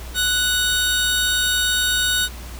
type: tone pair together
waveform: sawtooth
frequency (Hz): 1480 / 3729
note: F#6 / A#7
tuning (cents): 0 / 0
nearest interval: octave + major third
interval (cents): 1600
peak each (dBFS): -17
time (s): 0.14-2.29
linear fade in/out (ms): 50
effects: added 60 Hz sine -32 dBFS peak until 2.59 s + pink hiss -39 dBFS RMS until 2.59 s